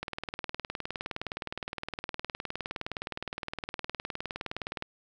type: click train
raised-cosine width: 0.3 ms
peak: -18 dBFS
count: 94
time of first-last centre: 0.03-4.824 s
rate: 19.4 Hz
effects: none